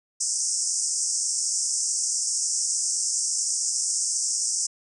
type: band-pass noise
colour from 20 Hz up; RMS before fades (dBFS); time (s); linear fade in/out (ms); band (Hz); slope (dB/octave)
white; -26; 0.2-4.67; 10; 5200 to 8900; 96
effects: none